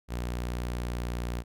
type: tone with pitch glide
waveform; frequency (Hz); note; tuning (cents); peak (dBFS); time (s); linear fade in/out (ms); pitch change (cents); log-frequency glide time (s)
sawtooth; 60.3 to 59.81; B1 to A#1; -41 to +45; -27; 0.08-1.44; 50; -14; 0.59-0.96
effects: none